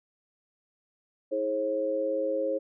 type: tone cluster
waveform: sine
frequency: 321.1 / 420.7 / 538 Hz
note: E4 / G#4 / C5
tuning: -45 / +22 / +48 cents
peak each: -34 / -34 / -27 dBFS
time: 1.31-2.59 s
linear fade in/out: 20 ms
effects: none